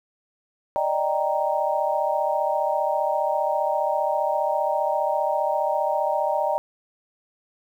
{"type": "chord", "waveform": "sine", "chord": "Eb major seventh", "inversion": "third", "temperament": "equal", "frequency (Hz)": [587.3, 622.3, 784, 932.3], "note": ["D5", "Eb5", "G5", "Bb5"], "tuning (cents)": [0, 0, 0, 0], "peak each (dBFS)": -26, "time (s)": [0.76, 6.58], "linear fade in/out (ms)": 0, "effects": ["9-bit"]}